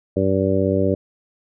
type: harmonic tone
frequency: 96.3 Hz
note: G2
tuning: 30 cents flat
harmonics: 1 / 2 / 3 / 4 / 5 / 6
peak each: -23 / -23 / -23 / -23 / -23 / -23 dBFS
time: 0.16-0.95 s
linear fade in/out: 10 ms
effects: none